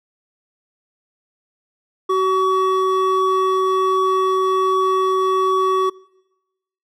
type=tone pair together; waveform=triangle; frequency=377.8 / 1132.1 Hz; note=F#4 / C#6; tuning=+36 / +36 cents; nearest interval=octave + perfect fifth; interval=1900 cents; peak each=-15 dBFS; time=2.09-5.9 s; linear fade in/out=10 ms; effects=noise-tail reverb RT60 1.0 s tail -24 dB re dry + tanh soft clip ceiling -5 dBFS